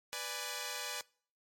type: chord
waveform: 5% pulse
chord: G# diminished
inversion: first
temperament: equal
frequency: 493.9 / 587.3 / 830.6 Hz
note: B4 / D5 / G#5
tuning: 0 / 0 / 0 cents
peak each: -31 dBFS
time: 0.13-1.01 s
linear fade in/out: 0 ms
effects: noise-tail reverb RT60 0.5 s tail -24 dB re dry + MP3 64 kbps